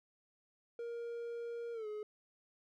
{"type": "tone with pitch glide", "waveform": "triangle", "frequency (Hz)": [469.5, 423.1], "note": ["A#4", "G#4"], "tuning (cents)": [12, 32], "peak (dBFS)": -38, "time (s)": [0.79, 2.03], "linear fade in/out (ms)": 2, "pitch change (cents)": -180, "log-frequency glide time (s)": [1.73, 1.87], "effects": []}